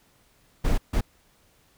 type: noise bursts at uneven times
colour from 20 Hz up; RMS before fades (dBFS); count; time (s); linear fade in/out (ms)
brown; -21; 2; 0.64-0.78 / 0.93-1.01; 10
effects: pink hiss -62 dBFS RMS until 1.77 s